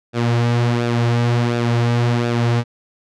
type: tone with flanger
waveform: sawtooth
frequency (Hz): 119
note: A#2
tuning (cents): +36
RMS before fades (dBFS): -17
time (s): 0.13-2.64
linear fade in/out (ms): 50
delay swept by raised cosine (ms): 0.96 to 5.56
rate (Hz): 1.4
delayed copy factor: -0.55
effects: low-pass 5000 Hz 12 dB/octave